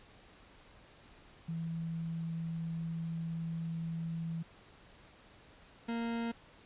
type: tone pair in turn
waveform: sine / 40% pulse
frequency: 164.81 / 232.1 Hz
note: E3 / A#3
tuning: 0 / -7 cents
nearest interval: tritone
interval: 593 cents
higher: second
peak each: -35 / -33 dBFS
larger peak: second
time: 1.48-4.43 / 5.88-6.32 s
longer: first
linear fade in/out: 10 ms
effects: pink hiss -59 dBFS RMS until 6.65 s + resampled to 8000 Hz